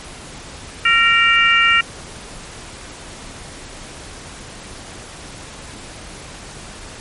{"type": "harmonic tone with a mistuned harmonic", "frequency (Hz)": 466.2, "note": "A#4", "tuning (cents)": 0, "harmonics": [3, 4, 5, 6], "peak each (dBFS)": [-16, -16, -16, -16], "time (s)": [0.85, 1.81], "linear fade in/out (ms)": 5, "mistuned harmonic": 3, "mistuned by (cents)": -35, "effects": ["pink hiss -35 dBFS RMS until 7 s", "MP3 48 kbps"]}